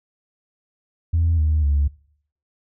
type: tone with pitch steps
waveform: sine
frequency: 83.1 / 77.09 / 71.51 Hz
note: E2 / D#2 / D2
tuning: +15 / -15 / -46 cents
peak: -14 dBFS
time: 1.13-1.88 s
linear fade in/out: 10 ms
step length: 250 ms
effects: noise-tail reverb RT60 0.6 s tail -23 dB re dry + tanh soft clip ceiling -12 dBFS